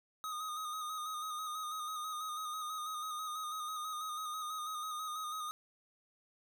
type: tone with vibrato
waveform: square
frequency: 1244.5 Hz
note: D#6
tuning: in tune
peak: -39 dBFS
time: 0.24-5.51 s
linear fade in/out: 0 ms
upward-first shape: square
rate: 6.1 Hz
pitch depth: 31 cents each way
effects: none